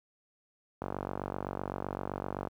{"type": "click train", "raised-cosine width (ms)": 1, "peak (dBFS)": -20, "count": 80, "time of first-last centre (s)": [0.82, 2.473], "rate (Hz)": 47.8, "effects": ["high-pass 60 Hz 12 dB/octave", "10-bit"]}